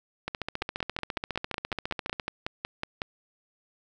two click trains, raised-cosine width 0.3 ms, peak -14 / -15 dBFS, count 14 / 29, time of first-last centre 0.62-3.019 / 0.28-2.198 s, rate 5.42 / 14.6 Hz, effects none

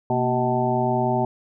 harmonic tone with a mistuned harmonic, 125.8 Hz, B2, 32 cents sharp, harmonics 1 / 2 / 3 / 5 / 6 / 7, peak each -26 / -26 / -26 / -26 / -26 / -26 dBFS, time 0.1-1.25 s, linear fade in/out 2 ms, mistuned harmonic 2, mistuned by -110 cents, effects none

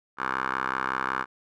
10% pulse tone with band-pass filter, 65.41 Hz, C2, in tune, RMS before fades -29 dBFS, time 0.17-1.26 s, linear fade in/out 50 ms, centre 1300 Hz, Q 9.8, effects none

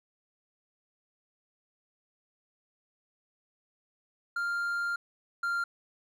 triangle tone pair in turn, 1396.9 / 1391.3 Hz, F6 / F6, 0 / -7 cents, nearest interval unison, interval 7 cents, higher first, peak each -27 / -26 dBFS, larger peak second, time 4.36-4.96 / 5.43-5.64 s, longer first, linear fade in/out 5 ms, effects none

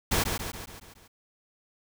pink noise with echo, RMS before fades -25 dBFS, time 0.11-0.24 s, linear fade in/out 10 ms, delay 140 ms, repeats 6, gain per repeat -5 dB, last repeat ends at 1.08 s, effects none

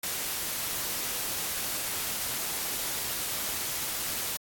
white noise, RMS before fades -32 dBFS, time 0.03-4.37 s, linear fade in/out 5 ms, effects AAC 64 kbps

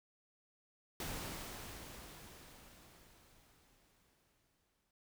pink noise with exponential decay, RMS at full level -42 dBFS, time 1-4.91 s, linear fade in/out 2 ms, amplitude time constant 850 ms, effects none

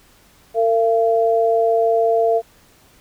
sine tone pair together, 454.1 / 680.4 Hz, A#4 / F5, -45 / -45 cents, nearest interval perfect fifth, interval 700 cents, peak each -16 dBFS, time 0.54-2.42 s, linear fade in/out 50 ms, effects pink hiss -52 dBFS RMS until 3 s

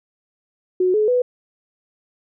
sine tone with pitch steps, 367.1 / 426.6 / 495.7 Hz, F#4 / G#4 / B4, -14 / +46 / +6 cents, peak -14 dBFS, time 0.8-1.22 s, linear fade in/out 5 ms, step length 140 ms, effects none

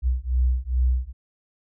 sine beating tone pair, 61.6 / 64 Hz, B1 / C2, -4 / -38 cents, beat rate 2.4 Hz, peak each -22 dBFS, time 0.02-1.13 s, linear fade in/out 50 ms, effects none

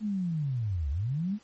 sine linear two-way sweep, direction down then up, 220 to 65.8 to 220 Hz, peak -27 dBFS, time 0-1.39 s, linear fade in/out 50 ms, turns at 0.9 s, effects pink hiss -61 dBFS RMS until 1.43 s + MP3 32 kbps

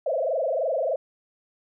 sine tone with frequency modulation, 589 Hz, D5, 5 cents sharp, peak -22 dBFS, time 0.06-0.96 s, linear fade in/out 5 ms, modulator 23.2 Hz, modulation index 3.6, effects none

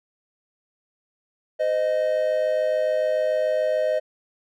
triangle tone pair together, 513 / 619.9 Hz, C5 / D#5, -34 / -7 cents, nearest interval minor third, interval 327 cents, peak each -23 / -19 dBFS, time 1.59-4 s, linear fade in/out 20 ms, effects none

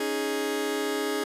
sawtooth chord, C# suspended second, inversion none, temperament just, 277.2 / 311.8 / 415.8 Hz, C#4 / D#4 / G#4, 0 / +4 / +2 cents, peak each -29 / -29 / -24 dBFS, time 0-1.24 s, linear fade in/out 5 ms, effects resampled to 32000 Hz

